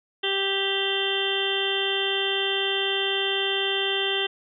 harmonic tone, 392 Hz, G4, in tune, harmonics 1 / 2 / 3 / 4 / 5 / 7 / 8 / 9, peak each -28 / -35 / -39 / -34 / -33 / -31 / -27 / -31 dBFS, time 0.23-4.27 s, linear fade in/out 10 ms, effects none

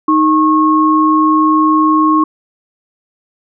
sine tone pair together, 311.1 / 1089.9 Hz, D#4 / C#6, 0 / -30 cents, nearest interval octave + minor seventh, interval 2170 cents, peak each -10 dBFS, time 0.08-2.24 s, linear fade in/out 5 ms, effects none

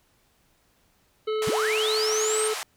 harmonic tone, 433 Hz, A4, 28 cents flat, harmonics 1 / 3 / 5 / 7 / 9 / 10, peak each -24 / -35 / -44 / -41 / -45 / -50 dBFS, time 1.27-2.54 s, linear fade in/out 10 ms
pink band-pass noise, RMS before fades -33 dBFS, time 1.42-2.63 s, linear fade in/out 0 ms, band 730 to 11000 Hz, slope 24 dB/octave
sine linear sweep, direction up, 63.2 to 8870 Hz, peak -26 dBFS, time 1.47-2.48 s, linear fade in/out 5 ms
effects pink hiss -65 dBFS RMS until 2.76 s

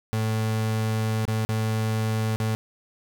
35% pulse tone with dropouts, 110 Hz, A2, in tune, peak -21 dBFS, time 0.13-2.55 s, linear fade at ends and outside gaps 0 ms, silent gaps 1.253-1.279 / 1.45-1.49 / 2.36-2.401 s, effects none

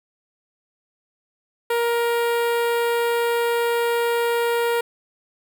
sawtooth tone with notch filter, 470.3 Hz, A#4, 15 cents sharp, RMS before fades -21 dBFS, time 1.7-4.81 s, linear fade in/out 5 ms, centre 5900 Hz, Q 0.77, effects none

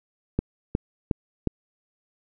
click train, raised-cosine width 3 ms, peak -9 dBFS, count 4, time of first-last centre 0.39-1.473 s, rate 2.77 Hz, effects none

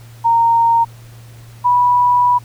sine tone pair in turn, 925 / 980 Hz, A#5 / B5, -14 / -14 cents, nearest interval minor second, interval 100 cents, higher second, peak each -9 dBFS, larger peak neither, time 0.24-0.85 / 1.64-2.39 s, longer second, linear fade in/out 20 ms, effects added 116 Hz sine -36 dBFS peak until 2.44 s + pink hiss -46 dBFS RMS until 2.44 s

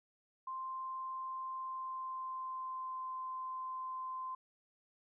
sine tone with pitch glide, 1046.5 to 1036.9 Hz, C6 to C6, 0 to -16 cents, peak -39 dBFS, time 0.47-4.35 s, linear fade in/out 5 ms, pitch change -16 cents, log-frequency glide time 1.53-3.05 s, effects none

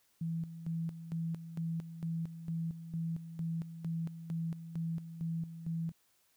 sine tone with tremolo, 164.81 Hz, E3, in tune, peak -33 dBFS, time 0.21-5.92 s, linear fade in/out 5 ms, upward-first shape square, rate 2.2 Hz, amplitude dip 70%, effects white hiss -72 dBFS RMS until 6.36 s

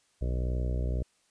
harmonic tone, 61.74 Hz, B1, in tune, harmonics 1 / 2 / 3 / 4 / 5 / 6 / 7 / 8 / 9 / 10, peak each -28 / -35 / -43 / -45 / -46 / -46 / -46 / -47 / -48 / -47 dBFS, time 0.21-1.03 s, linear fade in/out 10 ms, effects white hiss -69 dBFS RMS until 1.3 s + resampled to 22050 Hz

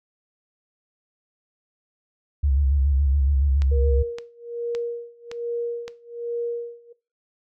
sine tone with vibrato, 69.3 Hz, C#2, in tune, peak -17 dBFS, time 2.43-4.03 s, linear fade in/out 10 ms, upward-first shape square, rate 7.1 Hz, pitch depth 66 cents each way
click train, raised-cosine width 0.2 ms, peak -18 dBFS, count 5, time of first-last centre 3.62-5.88 s, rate 1.77 Hz
sine tone with tremolo, 472.1 Hz, A#4, 22 cents sharp, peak -23 dBFS, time 3.71-6.93 s, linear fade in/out 10 ms, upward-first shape sine, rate 1.2 Hz, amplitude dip 95%
effects noise-tail reverb RT60 0.3 s tail -19 dB re dry

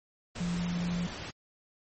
sine tone in noise, 174.61 Hz, F3, in tune, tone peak -29 dBFS, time 0.4-1.07 s, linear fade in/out 10 ms, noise pink, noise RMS -40 dBFS, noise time 0.35-1.31 s, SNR +8 dB, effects low-pass 8000 Hz 12 dB/octave + MP3 32 kbps

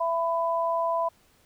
sine tone pair together, 667.8 / 999 Hz, E5 / B5, +22 / +20 cents, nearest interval perfect fifth, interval 698 cents, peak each -26 dBFS, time 0-1.09 s, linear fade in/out 10 ms, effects pink hiss -62 dBFS RMS until 1.45 s

